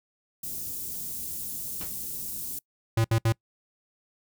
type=band-stop noise; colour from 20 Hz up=white; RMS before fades=-35 dBFS; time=0.43-2.59 s; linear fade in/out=5 ms; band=270 to 8600 Hz; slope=12 dB/octave
type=noise with exponential decay; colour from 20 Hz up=pink; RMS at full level=-35 dBFS; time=1.81-1.97 s; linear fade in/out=1 ms; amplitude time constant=34 ms
type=tone bursts; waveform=square; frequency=113.1 Hz; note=A2; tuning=48 cents sharp; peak=-21 dBFS; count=3; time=2.97-3.324 s; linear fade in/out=5 ms; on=74 ms; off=66 ms
effects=noise-tail reverb RT60 0.1 s tail -25 dB re dry